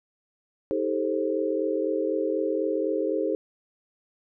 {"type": "chord", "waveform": "sine", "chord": "A half-diminished seventh", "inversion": "second", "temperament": "just", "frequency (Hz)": [316.8, 396, 440, 528], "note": ["Eb4", "G4", "A4", "C5"], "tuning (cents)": [31, 18, 0, 16], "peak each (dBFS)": -29, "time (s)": [0.71, 3.35], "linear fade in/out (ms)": 0, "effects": []}